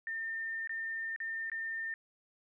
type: tone with dropouts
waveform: sine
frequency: 1808 Hz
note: A6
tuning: 47 cents sharp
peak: -35 dBFS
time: 0.07-1.94 s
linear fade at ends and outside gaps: 1 ms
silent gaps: 0.674-0.694 / 1.162-1.202 / 1.499-1.517 s
effects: none